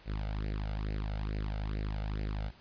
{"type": "tone with flanger", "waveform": "sawtooth", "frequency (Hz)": 52, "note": "G#1", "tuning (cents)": 3, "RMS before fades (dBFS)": -35, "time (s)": [0.05, 2.52], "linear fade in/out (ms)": 50, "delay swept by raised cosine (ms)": [0.43, 1.43], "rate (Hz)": 2.3, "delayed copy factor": 0.9, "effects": ["pink hiss -58 dBFS RMS until 2.6 s", "resampled to 11025 Hz"]}